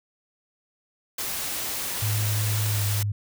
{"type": "noise", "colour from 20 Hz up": "white", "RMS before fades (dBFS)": -30, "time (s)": [1.18, 3.03], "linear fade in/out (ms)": 5}
{"type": "tone with pitch glide", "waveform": "sine", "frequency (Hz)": [106, 102.92], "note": ["G#2", "G#2"], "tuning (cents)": [36, -15], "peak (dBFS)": -23, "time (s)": [2.02, 3.12], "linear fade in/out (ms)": 5, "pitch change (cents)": -51, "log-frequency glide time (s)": [2.66, 2.82]}
{"effects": []}